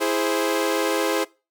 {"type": "chord", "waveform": "sawtooth", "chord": "E augmented", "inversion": "none", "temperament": "equal", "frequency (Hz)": [329.6, 415.3, 523.3], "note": ["E4", "G#4", "B#4"], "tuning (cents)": [0, 0, 0], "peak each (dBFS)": -21, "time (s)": [0, 1.25], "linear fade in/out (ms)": 20, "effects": ["noise-tail reverb RT60 0.3 s tail -22 dB re dry"]}